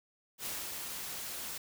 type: noise with ADSR envelope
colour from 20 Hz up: white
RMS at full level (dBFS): -38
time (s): 0.38-1.58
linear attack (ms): 76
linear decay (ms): 210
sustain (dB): -3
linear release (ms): 4
effects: none